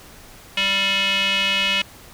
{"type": "tone with band-pass filter", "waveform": "square", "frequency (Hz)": 196, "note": "G3", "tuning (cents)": 0, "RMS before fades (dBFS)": -20, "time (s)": [0.57, 1.82], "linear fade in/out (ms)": 5, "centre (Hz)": 2800, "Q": 5, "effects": ["pink hiss -44 dBFS RMS until 2.13 s"]}